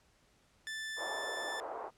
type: tone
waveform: sawtooth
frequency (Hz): 1760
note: A6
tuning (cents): 0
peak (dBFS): -35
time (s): 0.67-1.6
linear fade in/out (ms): 0
type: band-pass noise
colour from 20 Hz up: white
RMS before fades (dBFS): -42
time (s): 0.96-1.91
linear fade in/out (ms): 50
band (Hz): 440 to 940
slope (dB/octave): 24
effects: pink hiss -69 dBFS RMS until 1.97 s + low-pass 9000 Hz 12 dB/octave